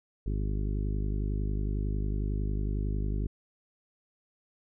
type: harmonic tone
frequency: 51 Hz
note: G#1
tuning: 31 cents flat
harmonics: 1 / 2 / 3 / 4 / 5 / 6 / 7 / 8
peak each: -29 / -35 / -39 / -41 / -43 / -45 / -46 / -47 dBFS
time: 0.26-3.27 s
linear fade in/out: 5 ms
effects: none